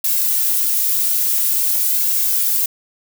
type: noise with flanger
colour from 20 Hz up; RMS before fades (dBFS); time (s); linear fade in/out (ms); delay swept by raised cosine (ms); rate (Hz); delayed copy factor
violet; -17; 0.04-2.66; 5; 1.8 to 3.4; 0.48; +0.65
effects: none